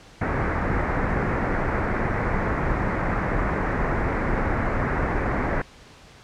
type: low-pass noise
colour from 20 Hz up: pink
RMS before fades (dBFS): -24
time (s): 0.21-5.62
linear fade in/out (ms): 5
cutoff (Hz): 2100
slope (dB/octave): 48
effects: pink hiss -48 dBFS RMS until 6.23 s + low-pass 6000 Hz 12 dB/octave